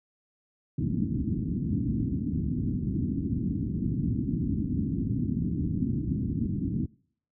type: low-pass noise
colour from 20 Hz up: white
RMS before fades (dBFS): -28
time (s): 0.78-6.86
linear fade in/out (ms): 5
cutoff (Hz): 290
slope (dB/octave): 48
effects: noise-tail reverb RT60 0.6 s tail -26 dB re dry + high-pass 60 Hz 12 dB/octave